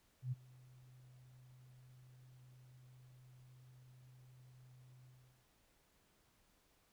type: tone with ADSR envelope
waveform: sine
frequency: 126.8 Hz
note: B2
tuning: 46 cents sharp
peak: -35 dBFS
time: 0.22-5.47 s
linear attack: 100 ms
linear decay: 23 ms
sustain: -24 dB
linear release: 420 ms
effects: pink hiss -74 dBFS RMS until 6.92 s